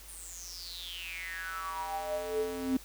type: tone with high-pass filter sweep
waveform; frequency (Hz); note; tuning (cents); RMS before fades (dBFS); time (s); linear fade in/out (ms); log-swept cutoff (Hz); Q
square; 87.8; F2; +10; -37; 0.08-2.77; 5; 9800 to 260; 9.9
effects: added 50 Hz sine -52 dBFS peak until 2.84 s + white hiss -52 dBFS RMS until 2.84 s